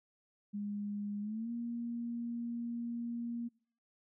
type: tone with pitch glide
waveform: sine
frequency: 205.2 to 235.7 Hz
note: G#3 to A#3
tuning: -21 to +19 cents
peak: -36 dBFS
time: 0.53-3.49 s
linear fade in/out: 20 ms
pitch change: +240 cents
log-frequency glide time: 1.21-1.51 s
effects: noise-tail reverb RT60 0.6 s tail -26 dB re dry